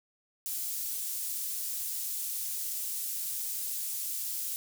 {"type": "high-pass noise", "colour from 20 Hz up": "pink", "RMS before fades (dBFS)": -35, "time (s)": [0.46, 4.56], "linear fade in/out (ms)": 0, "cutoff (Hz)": 9500, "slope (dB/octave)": 12, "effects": []}